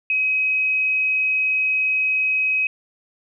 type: tone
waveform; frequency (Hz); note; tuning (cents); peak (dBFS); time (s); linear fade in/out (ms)
sine; 2537; D#7; +33; -17; 0.1-2.67; 2
effects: none